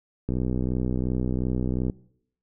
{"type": "click train", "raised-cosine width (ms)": 3, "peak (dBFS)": -14, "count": 102, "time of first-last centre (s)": [0.29, 1.898], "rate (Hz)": 62.8, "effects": ["noise-tail reverb RT60 0.7 s tail -22 dB re dry"]}